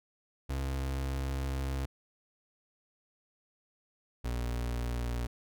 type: tone pair in turn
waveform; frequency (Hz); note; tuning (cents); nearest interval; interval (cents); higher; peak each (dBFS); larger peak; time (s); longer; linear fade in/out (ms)
35% pulse; 67.1 / 59.78; C2 / A#1; +44 / +44; major second; 200; first; -30 / -30; neither; 0.49-1.86 / 4.24-5.27; first; 10
effects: none